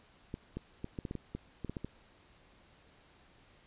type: clicks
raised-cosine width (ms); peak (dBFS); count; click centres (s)
3; -25; 12; 0.341 / 0.57 / 0.844 / 0.988 / 1.052 / 1.111 / 1.153 / 1.35 / 1.647 / 1.696 / 1.768 / 1.846
effects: pink hiss -63 dBFS RMS until 3.66 s + resampled to 8000 Hz